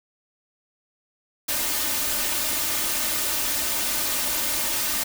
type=noise with comb filter; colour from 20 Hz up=white; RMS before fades=-25 dBFS; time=1.48-5.04 s; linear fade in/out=10 ms; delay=3.3 ms; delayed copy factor=+0.6; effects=none